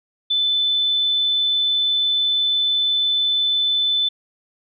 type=tone; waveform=sine; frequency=3514 Hz; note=A7; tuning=3 cents flat; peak=-16 dBFS; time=0.3-4.09 s; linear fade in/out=10 ms; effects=none